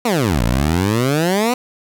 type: exponential two-way sweep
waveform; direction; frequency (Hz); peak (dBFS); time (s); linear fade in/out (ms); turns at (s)
15% pulse; down then up; 255 to 55 to 255; -8; 0.05-1.54; 5; 0.43
effects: none